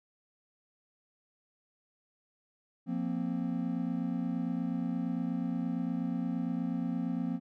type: chord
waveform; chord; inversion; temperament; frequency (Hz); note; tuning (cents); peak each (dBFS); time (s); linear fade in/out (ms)
triangle; F suspended fourth; none; equal; 174.61 / 233.1 / 261.6; F3 / Bb3 / C4; 0 / 0 / 0; -33; 2.86-7.4; 50
effects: none